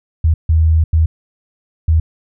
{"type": "tone bursts at uneven times", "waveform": "sine", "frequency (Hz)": 80, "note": "D#2", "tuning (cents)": 49, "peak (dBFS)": -8, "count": 4, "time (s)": [[0.24, 0.34], [0.49, 0.84], [0.93, 1.06], [1.88, 2]], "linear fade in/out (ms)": 5, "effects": []}